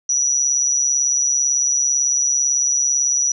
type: tone with amplitude modulation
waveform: sine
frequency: 5860 Hz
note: F#8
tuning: 18 cents flat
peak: -12 dBFS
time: 0.09-3.32 s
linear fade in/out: 5 ms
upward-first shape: sine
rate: 138 Hz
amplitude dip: 65%
effects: none